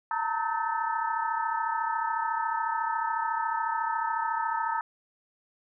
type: tone cluster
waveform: sine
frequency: 896 / 930 / 1284 / 1541 / 1763 Hz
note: A5 / A#5 / E6 / G6 / A6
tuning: +31 / -4 / -46 / -30 / +3 cents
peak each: -31 / -31 / -32 / -39 / -39 dBFS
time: 0.11-4.81 s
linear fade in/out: 2 ms
effects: none